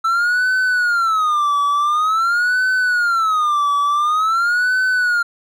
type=tone with vibrato; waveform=triangle; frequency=1318.5 Hz; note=E6; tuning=in tune; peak=-12 dBFS; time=0.04-5.23 s; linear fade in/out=10 ms; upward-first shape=sine; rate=0.47 Hz; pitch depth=240 cents each way; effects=none